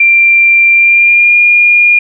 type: tone with pitch glide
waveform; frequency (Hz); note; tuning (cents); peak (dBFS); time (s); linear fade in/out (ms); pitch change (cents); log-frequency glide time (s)
sine; 2369 to 2420; D7 to D#7; +14 to -49; -3; 0-1.99; 5; +37; 0.71-1.37
effects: none